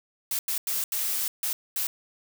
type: noise bursts at uneven times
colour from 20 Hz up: blue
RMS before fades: -28 dBFS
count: 6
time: 0.31-0.39 / 0.48-0.58 / 0.67-0.84 / 0.92-1.28 / 1.43-1.53 / 1.76-1.87 s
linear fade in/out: 2 ms
effects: none